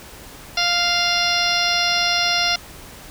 harmonic tone with a mistuned harmonic, 698 Hz, F5, 1 cent flat, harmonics 1 / 2 / 3 / 4 / 5 / 6 / 7 / 8, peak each -25 / -25 / -25 / -25 / -25 / -25 / -25 / -25 dBFS, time 0.57-2.56 s, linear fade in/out 5 ms, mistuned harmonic 7, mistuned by +41 cents, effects pink hiss -40 dBFS RMS until 3.1 s

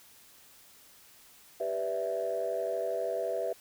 sine chord, E minor seventh, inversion first, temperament equal, 392 / 493.9 / 587.3 / 659.3 Hz, G4 / B4 / D5 / E5, 0 / 0 / 0 / 0 cents, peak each -37 / -34 / -37 / -32 dBFS, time 1.6-3.53 s, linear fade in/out 5 ms, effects tanh soft clip ceiling -22 dBFS + white hiss -57 dBFS RMS until 3.6 s

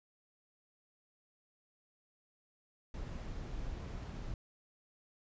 brown noise, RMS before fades -42 dBFS, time 2.94-4.34 s, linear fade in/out 2 ms, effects resampled to 16000 Hz

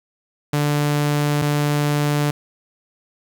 sawtooth tone pair in turn, 146.83 / 146.83 Hz, D3 / D3, 0 / 0 cents, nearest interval unison, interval 0 cents, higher neither, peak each -13 dBFS, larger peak neither, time 0.53-1.42 / 1.42-2.31 s, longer neither, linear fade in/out 5 ms, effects 8-bit

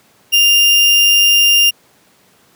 35% pulse tone, 2801 Hz, F7, 4 cents sharp, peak -6 dBFS, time 0.32-1.71 s, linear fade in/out 20 ms, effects pink hiss -51 dBFS RMS until 2.55 s + high-pass 150 Hz 12 dB/octave

